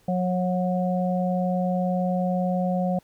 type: harmonic tone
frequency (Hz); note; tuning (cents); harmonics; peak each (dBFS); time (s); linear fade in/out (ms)
181.8; F#3; -30; 1 / 3 / 4; -23 / -28 / -29; 0.08-2.99; 5
effects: pink hiss -61 dBFS RMS until 3.03 s